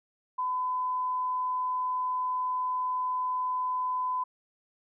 sine tone, 1009 Hz, B5, 37 cents sharp, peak -27 dBFS, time 0.38-4.24 s, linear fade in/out 10 ms, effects none

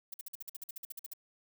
violet noise bursts, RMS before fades -42 dBFS, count 15, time 0.12-1.135 s, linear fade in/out 5 ms, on 21 ms, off 50 ms, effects none

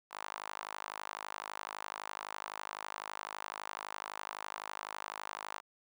sawtooth tone with high-pass filter, 51.9 Hz, G#1, in tune, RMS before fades -44 dBFS, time 0.1-5.62 s, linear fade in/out 50 ms, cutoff 980 Hz, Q 2.5, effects none

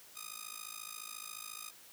5% pulse tone with amplitude modulation, 1240 Hz, D#6, 6 cents flat, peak -28 dBFS, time 0.15-1.71 s, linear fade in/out 20 ms, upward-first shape sine, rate 54.3 Hz, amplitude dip 100%, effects white hiss -57 dBFS RMS until 1.92 s + high-pass 100 Hz 12 dB/octave

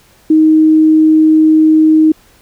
sine tone, 313.4 Hz, D#4, 13 cents sharp, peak -4 dBFS, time 0.3-2.12 s, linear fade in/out 5 ms, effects pink hiss -47 dBFS RMS until 2.41 s

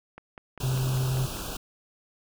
click train, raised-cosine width 0.5 ms, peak -27 dBFS, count 7, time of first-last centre 0.18-1.37 s, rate 5.04 Hz
pink band-stop noise, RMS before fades -35 dBFS, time 0.6-1.57 s, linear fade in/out 5 ms, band 1600 to 2500 Hz, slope 96 dB/octave
triangle tone, 130 Hz, C3, 11 cents flat, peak -22 dBFS, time 0.63-1.26 s, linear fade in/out 5 ms
effects none

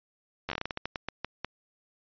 slowing click train, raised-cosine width 0.3 ms, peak -16 dBFS, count 15, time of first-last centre 0.49-1.446 s, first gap 11 ms, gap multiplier 1.25, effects resampled to 11025 Hz

